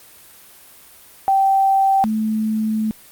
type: tone pair in turn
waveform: sine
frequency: 778 / 217.9 Hz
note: G5 / A3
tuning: -13 / -17 cents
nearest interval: octave + minor seventh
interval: 2204 cents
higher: first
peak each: -12 / -17 dBFS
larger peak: first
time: 1.28-2.04 / 2.04-2.91 s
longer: second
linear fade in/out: 0 ms
effects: white hiss -45 dBFS RMS until 3.11 s + Opus 32 kbps